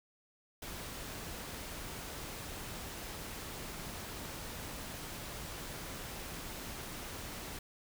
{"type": "noise", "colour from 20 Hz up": "pink", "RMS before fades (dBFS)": -44, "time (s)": [0.62, 7.59], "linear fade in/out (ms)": 5, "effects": []}